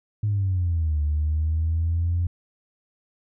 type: exponential two-way sweep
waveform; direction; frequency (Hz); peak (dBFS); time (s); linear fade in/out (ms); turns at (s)
sine; down then up; 107.1 to 73.7 to 87.7; -19; 0.23-2.27; 5; 1.01
effects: tanh soft clip ceiling -16 dBFS

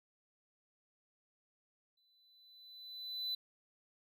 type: tone with exponential growth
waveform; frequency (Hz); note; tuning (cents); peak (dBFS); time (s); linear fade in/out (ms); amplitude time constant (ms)
triangle; 4000; B7; +21; -33; 1.97-3.35; 5; 300
effects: none

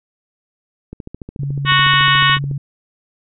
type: click train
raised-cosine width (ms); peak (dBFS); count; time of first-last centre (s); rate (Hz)
3; -17; 23; 0.93-2.513; 13.9
type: tone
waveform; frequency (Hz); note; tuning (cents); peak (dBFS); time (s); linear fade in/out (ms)
sine; 140; C#3; +18; -19; 1.39-2.58; 5
type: harmonic tone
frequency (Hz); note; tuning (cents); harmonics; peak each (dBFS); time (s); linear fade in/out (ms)
369.5; F#4; -2; 3 / 4 / 5 / 6 / 7 / 8 / 9 / 10; -15 / -19 / -16 / -22 / -24 / -17 / -25 / -22; 1.65-2.39; 50
effects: none

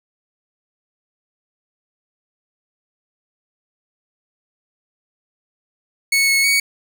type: tone with pitch steps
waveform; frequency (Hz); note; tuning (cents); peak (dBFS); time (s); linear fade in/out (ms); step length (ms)
sawtooth; 2208 / 2194 / 2239; C#7 / C#7 / C#7; -7 / -18 / +17; -10; 6.12-6.6; 5; 160
effects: none

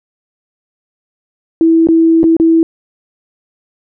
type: tone with dropouts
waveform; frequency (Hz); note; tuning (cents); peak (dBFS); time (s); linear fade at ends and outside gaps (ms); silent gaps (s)
sine; 327.5; E4; -11; -5; 1.61-2.63; 1; 1.871-1.887 / 2.232-2.24 / 2.367-2.399
effects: none

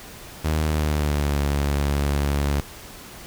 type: tone with pitch glide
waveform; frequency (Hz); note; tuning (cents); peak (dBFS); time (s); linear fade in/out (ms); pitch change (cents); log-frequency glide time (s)
sawtooth; 77.78 to 71.32; D#2 to C#2; 0 to +50; -16; 0.44-2.61; 10; -150; 0.63-1.38
effects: pink hiss -41 dBFS RMS until 3.26 s

